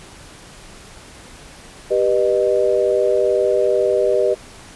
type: chord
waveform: sine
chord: G augmented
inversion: none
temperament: just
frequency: 392 / 490 / 612.5 Hz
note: G4 / B4 / D#5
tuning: 0 / -14 / -27 cents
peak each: -18 dBFS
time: 1.9-4.35 s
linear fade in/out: 20 ms
effects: pink hiss -41 dBFS RMS until 4.75 s + resampled to 24000 Hz